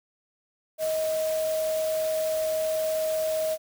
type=tone in noise; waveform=sine; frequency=631 Hz; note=D#5; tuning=24 cents sharp; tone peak=-24 dBFS; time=0.78-3.58 s; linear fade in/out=50 ms; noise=white; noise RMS=-38 dBFS; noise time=0.78-3.58 s; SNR=+11 dB; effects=none